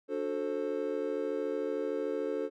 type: chord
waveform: triangle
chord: D dominant seventh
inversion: none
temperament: just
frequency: 293.7 / 367.1 / 440.5 / 528.6 Hz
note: D4 / F#4 / A4 / C5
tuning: 0 / -14 / +2 / +18 cents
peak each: -36 / -37 / -32 / -35 dBFS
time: 0.08-2.5 s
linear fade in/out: 50 ms
effects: none